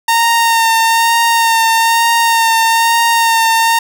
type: tone with vibrato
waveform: sawtooth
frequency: 917 Hz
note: A#5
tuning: 29 cents flat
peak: -5 dBFS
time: 0.08-3.79 s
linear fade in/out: 5 ms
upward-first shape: sine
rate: 1.1 Hz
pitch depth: 20 cents each way
effects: none